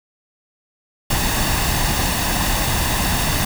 pink noise with comb filter, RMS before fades -19 dBFS, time 1.1-3.45 s, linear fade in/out 5 ms, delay 1.1 ms, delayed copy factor +0.5, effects none

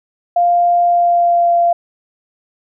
sine tone with pitch glide, 698.5 to 689.7 Hz, F5 to F5, 0 to -22 cents, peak -9 dBFS, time 0.36-1.73 s, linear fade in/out 5 ms, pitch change -22 cents, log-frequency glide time 0.83-1.53 s, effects none

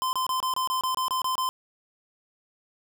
square tone bursts, 1032 Hz, C6, 24 cents flat, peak -25 dBFS, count 11, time 0.02-1.49 s, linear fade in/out 0 ms, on 110 ms, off 26 ms, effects none

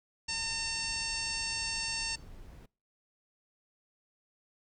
brown noise, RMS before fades -49 dBFS, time 0.28-2.66 s, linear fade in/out 5 ms
harmonic tone, 906 Hz, A#5, 50 cents flat, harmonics 1 / 2 / 3 / 4 / 5 / 6 / 7 / 8 / 9, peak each -45 / -44 / -38 / -50 / -38 / -39 / -44 / -47 / -43 dBFS, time 0.28-2.16 s, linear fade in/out 10 ms
effects noise-tail reverb RT60 0.4 s tail -26 dB re dry

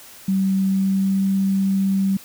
sine tone with pitch glide, 192.2 to 193.98 Hz, G3 to G3, -34 to -18 cents, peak -16 dBFS, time 0.28-2.17 s, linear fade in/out 5 ms, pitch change +16 cents, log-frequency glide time 0.6-1.23 s, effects white hiss -43 dBFS RMS until 2.24 s

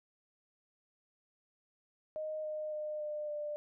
sine tone with pitch steps, 620 / 613.6 / 607.2 / 601 / 594.7 Hz, D#5 / D#5 / D#5 / D5 / D5, -6 / -24 / -42 / +40 / +22 cents, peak -36 dBFS, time 2.16-3.56 s, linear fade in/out 0 ms, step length 280 ms, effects none

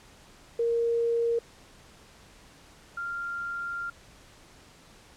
sine tone pair in turn, 466.2 / 1391 Hz, A#4 / F6, 0 / -7 cents, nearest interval octave + perfect fifth, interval 1893 cents, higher second, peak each -23 / -31 dBFS, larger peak first, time 0.59-1.39 / 2.97-3.9 s, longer second, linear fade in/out 5 ms, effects pink hiss -54 dBFS RMS until 5.16 s + low-pass 9000 Hz 12 dB/octave

